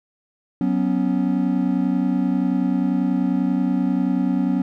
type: chord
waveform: triangle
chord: F# suspended fourth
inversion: none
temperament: equal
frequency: 185 / 246.9 / 277.2 Hz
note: F#3 / B3 / C#4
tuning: 0 / 0 / 0 cents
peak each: -20 dBFS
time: 0.61-4.62 s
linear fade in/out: 2 ms
effects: none